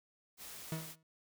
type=noise; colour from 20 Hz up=white; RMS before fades=-49 dBFS; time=0.37-0.96 s; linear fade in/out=50 ms
type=tone with exponential decay; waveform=40% pulse; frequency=159.9 Hz; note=D#3; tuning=48 cents sharp; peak=-33 dBFS; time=0.72-1.03 s; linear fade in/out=2 ms; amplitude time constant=67 ms
effects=none